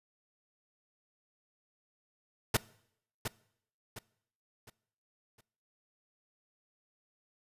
pink noise with echo, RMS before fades -26 dBFS, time 2.54-2.57 s, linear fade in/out 5 ms, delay 710 ms, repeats 4, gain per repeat -9 dB, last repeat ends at 5.41 s, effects noise-tail reverb RT60 0.7 s tail -22 dB re dry + resampled to 32000 Hz

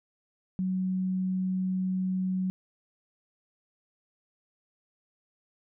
sine tone, 186.3 Hz, F#3, 12 cents sharp, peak -26 dBFS, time 0.59-2.5 s, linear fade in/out 0 ms, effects none

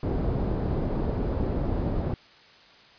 pink low-pass noise, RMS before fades -27 dBFS, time 0.03-2.14 s, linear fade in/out 2 ms, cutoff 540 Hz, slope 12 dB/octave, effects white hiss -53 dBFS RMS until 2.98 s + resampled to 11025 Hz

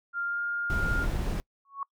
sine tone with pitch glide, 1396.9 to 1409.9 Hz, F6 to F6, 0 to +16 cents, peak -28 dBFS, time 0.13-1.07 s, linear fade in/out 50 ms, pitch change +16 cents, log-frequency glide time 0.25-0.41 s
brown noise, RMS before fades -29 dBFS, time 0.7-1.4 s, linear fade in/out 0 ms
sine tone with exponential growth, 1108.7 Hz, C#6, in tune, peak -27 dBFS, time 1.65-1.83 s, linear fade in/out 2 ms, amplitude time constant 38 ms
effects noise-tail reverb RT60 0.1 s tail -25 dB re dry

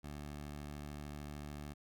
15% pulse tone, 73.42 Hz, D2, in tune, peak -38 dBFS, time 0.03-1.74 s, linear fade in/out 20 ms, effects none

